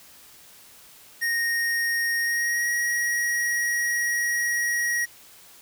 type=tone with pitch glide; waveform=square; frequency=1860 to 1898 Hz; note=A#6 to A#6; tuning=-4 to +31 cents; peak=-23 dBFS; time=1.21-5.06 s; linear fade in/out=20 ms; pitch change=+35 cents; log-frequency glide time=2.21-2.69 s; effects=white hiss -50 dBFS RMS until 5.61 s